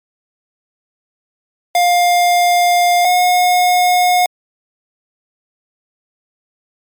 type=tone pair in turn; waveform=square; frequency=705 / 720.6 Hz; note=F5 / F#5; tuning=+16 / -46 cents; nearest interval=unison; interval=38 cents; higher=second; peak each=-10 dBFS; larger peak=neither; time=1.75-3.05 / 3.05-4.26 s; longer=first; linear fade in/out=2 ms; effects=MP3 96 kbps